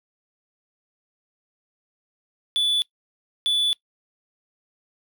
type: tone bursts at uneven times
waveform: triangle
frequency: 3463 Hz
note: A7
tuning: 28 cents flat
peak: -17 dBFS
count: 2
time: 2.56-2.82 / 3.46-3.73 s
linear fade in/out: 0 ms
effects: noise-tail reverb RT60 0.1 s tail -22 dB re dry